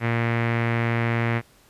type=tone with low-pass filter; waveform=sawtooth; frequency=116.54 Hz; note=A#2; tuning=in tune; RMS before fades=-23 dBFS; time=0-1.42 s; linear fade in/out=50 ms; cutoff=2100 Hz; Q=3.3; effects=pink hiss -56 dBFS RMS until 1.69 s + resampled to 32000 Hz